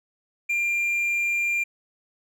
triangle tone, 2389 Hz, D7, 29 cents sharp, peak -20 dBFS, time 0.49-1.64 s, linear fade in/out 10 ms, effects none

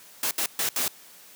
white noise bursts at uneven times, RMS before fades -26 dBFS, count 4, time 0.23-0.31 / 0.38-0.46 / 0.59-0.69 / 0.76-0.88 s, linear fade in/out 2 ms, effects white hiss -50 dBFS RMS until 1.35 s + high-pass 150 Hz 12 dB/octave

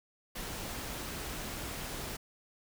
pink noise, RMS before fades -40 dBFS, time 0.35-2.17 s, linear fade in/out 10 ms, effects none

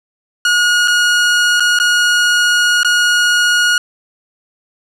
sawtooth tone with dropouts, 1443 Hz, F#6, 44 cents flat, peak -6 dBFS, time 0.45-3.78 s, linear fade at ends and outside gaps 2 ms, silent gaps 0.876-0.88 / 1.598-1.604 / 1.789-1.799 / 2.832-2.847 s, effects low-pass 8000 Hz 12 dB/octave + 8-bit

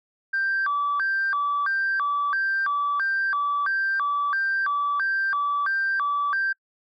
sine tone with vibrato, 1348 Hz, E6, 38 cents sharp, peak -20 dBFS, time 0.33-6.53 s, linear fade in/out 10 ms, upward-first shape square, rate 1.5 Hz, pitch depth 270 cents each way, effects noise-tail reverb RT60 0.1 s tail -26 dB re dry + tanh soft clip ceiling -18 dBFS

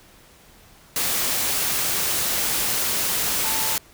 sine tone in noise, 882 Hz, A5, 4 cents sharp, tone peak -32 dBFS, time 3.44-3.76 s, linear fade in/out 2 ms, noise white, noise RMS -23 dBFS, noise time 0.96-3.78 s, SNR -12 dB, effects pink hiss -51 dBFS RMS until 3.93 s

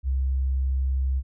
sine tone, 66.1 Hz, C2, 18 cents sharp, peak -21 dBFS, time 0.03-1.23 s, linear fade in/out 50 ms, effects none

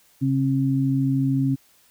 sine tone pair together, 135.95 / 269.4 Hz, C#3 / C#4, -33 / -49 cents, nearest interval octave, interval 1184 cents, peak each -21 dBFS, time 0.21-1.56 s, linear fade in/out 20 ms, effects white hiss -58 dBFS RMS until 1.9 s

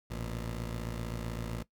15% pulse tone pair together, 55.9 / 119.4 Hz, A1 / A#2, +28 / +42 cents, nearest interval octave + minor second, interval 1314 cents, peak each -30 / -36 dBFS, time 0.1-1.63 s, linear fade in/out 10 ms, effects noise-tail reverb RT60 0.1 s tail -18 dB re dry

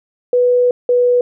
sine tone pair in turn, 492.7 / 490.6 Hz, B4 / B4, -4 / -12 cents, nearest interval unison, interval 8 cents, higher first, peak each -9 dBFS, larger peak neither, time 0.33-0.71 / 0.89-1.21 s, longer first, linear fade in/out 2 ms, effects none

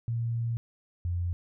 sine tone pair in turn, 116.54 / 87.56 Hz, A#2 / F2, 0 / +5 cents, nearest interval perfect fourth, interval 495 cents, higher first, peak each -27 / -27 dBFS, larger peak neither, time 0.08-0.57 / 1.05-1.33 s, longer first, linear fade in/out 0 ms, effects none

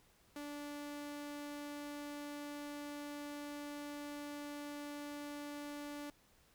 sawtooth tone, 291.1 Hz, D4, 15 cents flat, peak -40 dBFS, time 0.36-6.1 s, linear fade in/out 2 ms, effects pink hiss -69 dBFS RMS until 6.54 s

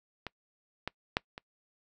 clicks, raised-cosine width 0.3 ms, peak -21 / -17 / -10 / -25 dBFS, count 4, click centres 0.267 / 0.876 / 1.169 / 1.379 s, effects noise-tail reverb RT60 0.1 s tail -25 dB re dry

